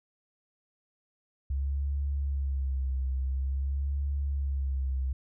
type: tone with vibrato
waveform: sine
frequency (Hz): 67.9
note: C#2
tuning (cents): -35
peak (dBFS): -27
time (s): 1.5-5.13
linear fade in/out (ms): 5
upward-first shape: sine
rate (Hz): 0.48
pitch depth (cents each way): 63
effects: none